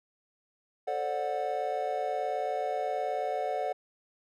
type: chord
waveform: triangle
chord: D dominant seventh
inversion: second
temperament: just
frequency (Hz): 440.5 / 528.6 / 587.3 / 734.2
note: A4 / C5 / D5 / F#5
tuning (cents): +2 / +18 / 0 / -14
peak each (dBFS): -35 / -35 / -33 / -30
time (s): 0.87-3.73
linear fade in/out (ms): 10
effects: none